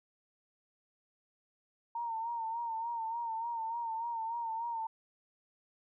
sine tone with vibrato, 918 Hz, A#5, 27 cents flat, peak -34 dBFS, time 1.95-4.87 s, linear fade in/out 5 ms, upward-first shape sine, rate 3.4 Hz, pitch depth 54 cents each way, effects none

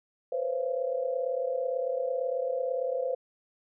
sine tone cluster, 486.6 / 515 / 553 / 682 Hz, B4 / C5 / C#5 / F5, -26 / -28 / -4 / -41 cents, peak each -37 / -29 / -35 / -38 dBFS, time 0.32-3.15 s, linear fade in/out 5 ms, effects none

